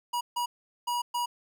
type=tone bursts at uneven times; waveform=square; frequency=964 Hz; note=B5; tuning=42 cents flat; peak=-28 dBFS; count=4; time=0.13-0.21 / 0.36-0.46 / 0.87-1.02 / 1.14-1.26 s; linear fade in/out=10 ms; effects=none